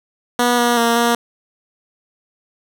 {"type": "tone with pitch steps", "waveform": "10% pulse", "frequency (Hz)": [242.9, 239.8, 233.1, 236], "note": ["B3", "A#3", "A#3", "A#3"], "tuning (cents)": [-29, 49, 0, 22], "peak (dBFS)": -5, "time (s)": [0.39, 1.15], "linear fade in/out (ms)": 2, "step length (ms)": 190, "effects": []}